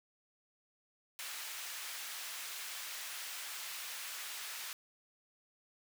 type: high-pass noise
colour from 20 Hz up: pink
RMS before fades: -44 dBFS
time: 1.19-4.73 s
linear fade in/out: 0 ms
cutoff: 1600 Hz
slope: 12 dB/octave
effects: none